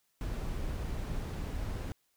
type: noise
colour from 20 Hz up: brown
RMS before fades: -36 dBFS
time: 0.21-1.92 s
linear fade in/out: 0 ms
effects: white hiss -75 dBFS RMS until 2.16 s